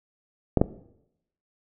clicks, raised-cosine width 2 ms, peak -4 dBFS, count 2, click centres 0.573 / 0.615 s, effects noise-tail reverb RT60 0.8 s tail -17 dB re dry

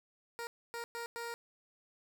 15% pulse tone bursts at uneven times, 468.4 Hz, A#4, 8 cents sharp, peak -33 dBFS, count 4, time 0.39-0.47 / 0.74-0.84 / 0.95-1.06 / 1.16-1.34 s, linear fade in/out 0 ms, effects none

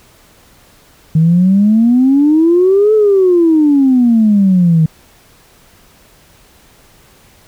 sine exponential two-way sweep, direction up then down, 155.56 to 437.5 to 155.56 Hz, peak -5 dBFS, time 1.15-4.86 s, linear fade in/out 5 ms, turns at 2.94 s, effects tanh soft clip ceiling -1 dBFS + pink hiss -46 dBFS RMS until 7.47 s

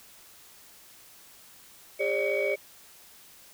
sine tone cluster, 403.7 / 543 / 598 / 2258 Hz, G#4 / C#5 / D5 / C#7, -49 / -36 / +31 / +31 cents, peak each -29 dBFS, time 1.99-2.56 s, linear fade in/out 20 ms, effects tanh soft clip ceiling -19 dBFS + white hiss -53 dBFS RMS until 3.53 s

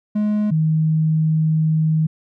triangle / sine tone pair in turn, 210.3 / 157.55 Hz, G#3 / D#3, +22 / +22 cents, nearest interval perfect fourth, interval 500 cents, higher first, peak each -14 dBFS, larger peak neither, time 0.15-0.51 / 0.51-2.07 s, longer second, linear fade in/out 10 ms, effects none

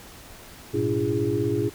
sine tone cluster, 105.7 / 121.9 / 290.9 / 340.1 / 411.9 Hz, G#2 / B2 / D4 / F4 / G#4, +31 / -22 / -16 / -46 / -14 cents, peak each -30 / -29 / -29 / -27 / -26 dBFS, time 0.73-1.7 s, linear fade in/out 20 ms, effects pink hiss -45 dBFS RMS until 1.74 s

